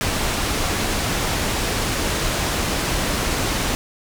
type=low-pass noise; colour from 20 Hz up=pink; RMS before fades=-22 dBFS; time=0.01-3.75 s; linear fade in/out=0 ms; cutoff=10000 Hz; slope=12 dB/octave; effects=none